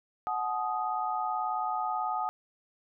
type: chord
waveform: sine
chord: D# diminished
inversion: first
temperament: equal with one note detuned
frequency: 740 / 858.4 / 1244.5 Hz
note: F#5 / A5 / D#6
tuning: 0 / -43 / 0 cents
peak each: -33 dBFS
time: 0.27-2.29 s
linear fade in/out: 0 ms
effects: none